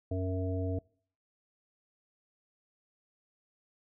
harmonic tone with a mistuned harmonic, 92.5 Hz, F#2, in tune, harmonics 1 / 3 / 5 / 7, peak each -32 / -37 / -39 / -40 dBFS, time 0.11-0.79 s, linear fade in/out 5 ms, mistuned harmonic 7, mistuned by +26 cents, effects noise-tail reverb RT60 0.5 s tail -24 dB re dry

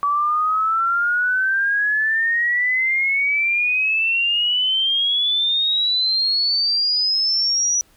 sine exponential sweep, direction up, 1141 to 5900 Hz, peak -16 dBFS, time 0.03-7.81 s, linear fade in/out 0 ms, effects pink hiss -56 dBFS RMS until 7.96 s

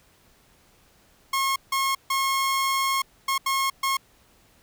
sawtooth tone bursts at uneven times, 1082 Hz, C#6, 42 cents flat, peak -18 dBFS, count 6, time 1.33-1.56 / 1.72-1.95 / 2.1-3.02 / 3.28-3.38 / 3.46-3.7 / 3.83-3.97 s, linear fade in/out 5 ms, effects pink hiss -59 dBFS RMS until 4.62 s

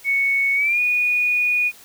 sine tone with pitch glide, 2217 to 2460 Hz, C#7 to D#7, 0 to -20 cents, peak -16 dBFS, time 0.04-1.72 s, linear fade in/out 50 ms, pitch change +180 cents, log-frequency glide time 0.55-0.8 s, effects white hiss -46 dBFS RMS until 1.84 s

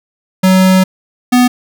square tone pair in turn, 187.3 / 247.9 Hz, F#3 / B3, +21 / +7 cents, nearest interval perfect fourth, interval 486 cents, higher second, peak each -6 dBFS, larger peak neither, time 0.43-0.84 / 1.32-1.48 s, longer first, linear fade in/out 10 ms, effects none

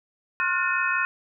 sine tone cluster, 1071 / 1410 / 1475 / 1800 / 2536 Hz, C6 / F6 / F#6 / A6 / D#7, +40 / +16 / -6 / +39 / +32 cents, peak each -28 dBFS, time 0.4-1.05 s, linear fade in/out 0 ms, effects none

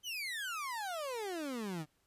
30% pulse exponential sweep, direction down, 3136 to 146.83 Hz, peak -35 dBFS, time 0.03-1.86 s, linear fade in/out 50 ms, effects pink hiss -75 dBFS RMS until 2.06 s + resampled to 32000 Hz

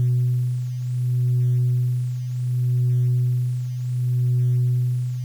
sine beating tone pair, 123.47 / 124.14 Hz, B2 / B2, 0 / +9 cents, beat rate 0.67 Hz, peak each -24 / -18 dBFS, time 0-5.24 s, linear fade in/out 0 ms, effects tanh soft clip ceiling -13 dBFS + 8-bit

